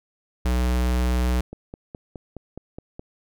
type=tone; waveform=square; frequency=61.74 Hz; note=B1; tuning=in tune; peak=-20 dBFS; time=0.45-1.41 s; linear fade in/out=5 ms
type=click train; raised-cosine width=2 ms; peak=-22 dBFS; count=8; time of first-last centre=1.53-2.994 s; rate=4.78 Hz
effects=none